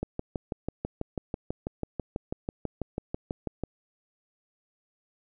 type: click train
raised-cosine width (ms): 2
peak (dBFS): -17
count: 23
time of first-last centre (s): 0.03-3.637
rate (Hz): 6.1
effects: none